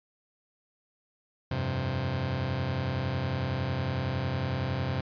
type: chord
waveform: sawtooth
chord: F suspended second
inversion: none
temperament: just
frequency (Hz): 87.31 / 98.22 / 130.96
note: F2 / G2 / C3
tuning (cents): 0 / +4 / +2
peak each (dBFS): -31 / -30 / -26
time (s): 1.51-5.01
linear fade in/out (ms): 5
effects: resampled to 11025 Hz